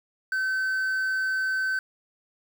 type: tone with quantisation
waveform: triangle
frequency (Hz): 1533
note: G6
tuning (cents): -39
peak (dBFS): -22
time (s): 0.32-1.79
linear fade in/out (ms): 2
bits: 8
effects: none